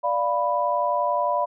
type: chord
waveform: sine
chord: B diminished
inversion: first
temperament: equal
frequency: 587.3 / 698.5 / 987.8 Hz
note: D5 / F5 / B5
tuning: 0 / 0 / 0 cents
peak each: -25 / -26 / -23 dBFS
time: 0.03-1.46 s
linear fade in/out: 20 ms
effects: none